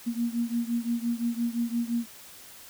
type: beating tone pair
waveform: sine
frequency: 233.1 / 238.9 Hz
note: A#3 / A#3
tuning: 0 / +43 cents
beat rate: 5.8 Hz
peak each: -28 / -30 dBFS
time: 0.06-2.06 s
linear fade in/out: 20 ms
effects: white hiss -48 dBFS RMS until 2.69 s